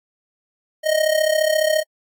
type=tone with amplitude modulation; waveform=square; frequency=622.3 Hz; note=D#5; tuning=in tune; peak=-13 dBFS; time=0.83-1.84 s; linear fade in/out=50 ms; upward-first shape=sine; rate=34.5 Hz; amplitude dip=75%; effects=AAC 64 kbps